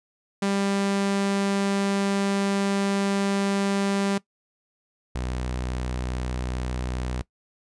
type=tone pair in turn; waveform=sawtooth; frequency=198.1 / 62.4 Hz; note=G3 / B1; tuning=+18 / +19 cents; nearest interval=octave + minor sixth; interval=1999 cents; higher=first; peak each=-18 / -23 dBFS; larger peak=first; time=0.42-4.18 / 5.15-7.22 s; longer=first; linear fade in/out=5 ms; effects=noise-tail reverb RT60 0.1 s tail -20 dB re dry + resampled to 22050 Hz